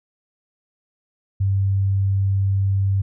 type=tone; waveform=sine; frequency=97.7 Hz; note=G2; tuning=5 cents flat; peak=-16 dBFS; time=1.4-3.02 s; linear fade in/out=10 ms; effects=none